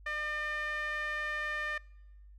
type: tone with band-pass filter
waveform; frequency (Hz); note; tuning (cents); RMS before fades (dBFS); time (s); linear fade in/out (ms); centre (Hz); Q
sawtooth; 602; D5; +43; -36; 0.06-1.78; 5; 1800; 3.7
effects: noise-tail reverb RT60 1.0 s tail -24 dB re dry + added 50 Hz sine -51 dBFS peak until 2.38 s